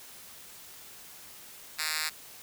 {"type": "tone with high-pass filter", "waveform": "5% pulse", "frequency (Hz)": 155.56, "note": "D#3", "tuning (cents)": 0, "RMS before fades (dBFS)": -32, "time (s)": [1.78, 2.1], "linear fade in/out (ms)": 20, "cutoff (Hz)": 2600, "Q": 0.89, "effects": ["white hiss -49 dBFS RMS until 2.42 s"]}